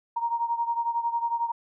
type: beating tone pair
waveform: sine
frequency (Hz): 932.3 / 943.3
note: A#5 / A#5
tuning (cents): 0 / +20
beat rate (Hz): 11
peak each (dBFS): -26 / -30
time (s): 0.16-1.52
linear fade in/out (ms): 10
effects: none